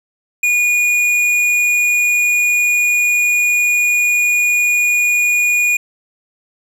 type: tone with hard clipping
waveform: sine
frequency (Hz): 2447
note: D#7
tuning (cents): -29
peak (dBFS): -13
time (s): 0.43-5.77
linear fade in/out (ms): 5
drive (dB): 9
effects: none